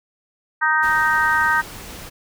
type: harmonic tone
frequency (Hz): 311.1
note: D#4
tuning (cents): 0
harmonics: 3 / 4 / 5 / 6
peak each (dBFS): -21 / -22 / -18 / -22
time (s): 0.61-1.62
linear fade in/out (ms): 20
type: noise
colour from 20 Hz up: pink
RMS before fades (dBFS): -36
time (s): 0.82-2.1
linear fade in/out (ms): 20
effects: none